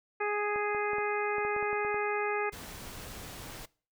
harmonic tone, 415.3 Hz, G#4, in tune, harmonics 1 / 2 / 3 / 4 / 5 / 6, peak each -32 / -35 / -37 / -38 / -39 / -40 dBFS, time 0.2-2.5 s, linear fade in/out 10 ms
clicks, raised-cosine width 1 ms, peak -28 dBFS, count 11, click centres 0.56 / 0.748 / 0.933 / 0.984 / 1.383 / 1.45 / 1.564 / 1.627 / 1.73 / 1.849 / 1.944 s
pink noise, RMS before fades -44 dBFS, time 2.52-3.66 s, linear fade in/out 10 ms
effects noise-tail reverb RT60 0.4 s tail -22 dB re dry

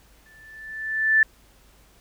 sine tone with exponential growth, 1760 Hz, A6, in tune, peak -12 dBFS, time 0.26-1.23 s, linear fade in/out 2 ms, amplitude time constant 210 ms, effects added 50 Hz sine -57 dBFS peak until 2 s + pink hiss -57 dBFS RMS until 2 s

